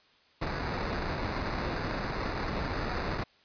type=noise with sample-and-hold; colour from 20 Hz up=pink; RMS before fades=-33 dBFS; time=0.41-3.24 s; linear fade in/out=10 ms; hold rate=3150 Hz; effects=white hiss -63 dBFS RMS until 3.44 s + resampled to 11025 Hz